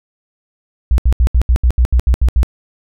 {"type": "tone bursts", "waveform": "sine", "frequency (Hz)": 61, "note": "B1", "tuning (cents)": -21, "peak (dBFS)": -7, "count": 11, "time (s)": [0.91, 2.431], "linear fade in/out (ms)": 0, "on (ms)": 71, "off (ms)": 74, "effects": []}